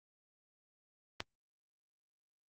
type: click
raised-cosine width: 0.2 ms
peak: -18 dBFS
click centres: 1.204 s
effects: Opus 32 kbps

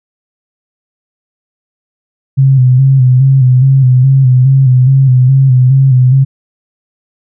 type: tone with vibrato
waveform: sine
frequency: 130.81 Hz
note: C3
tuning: in tune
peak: -3 dBFS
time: 2.37-6.25 s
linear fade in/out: 20 ms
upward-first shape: square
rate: 2.4 Hz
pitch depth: 53 cents each way
effects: none

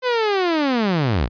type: linear sweep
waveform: sawtooth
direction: down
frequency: 515 to 45.91 Hz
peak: -13 dBFS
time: 0.02-1.29 s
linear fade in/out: 50 ms
effects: resampled to 11025 Hz

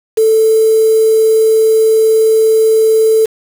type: tone with quantisation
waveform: sine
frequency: 441.2 Hz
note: A4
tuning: 5 cents sharp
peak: -6 dBFS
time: 0.17-3.26 s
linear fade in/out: 10 ms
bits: 4
effects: none

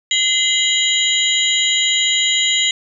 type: tone cluster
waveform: sine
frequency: 2057 / 2899 / 3182 / 3873 / 6980 Hz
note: C7 / F#7 / G7 / B7 / A8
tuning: -30 / -36 / +25 / -35 / -15 cents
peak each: -20 dBFS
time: 0.11-2.71 s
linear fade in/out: 2 ms
effects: none

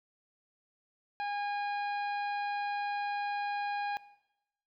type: harmonic tone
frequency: 817 Hz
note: G#5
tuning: 29 cents flat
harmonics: 1 / 2 / 3 / 4 / 5 / 6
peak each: -33 / -41 / -44 / -56 / -51 / -61 dBFS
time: 1.2-3.97 s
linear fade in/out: 0 ms
effects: noise-tail reverb RT60 0.9 s tail -18 dB re dry

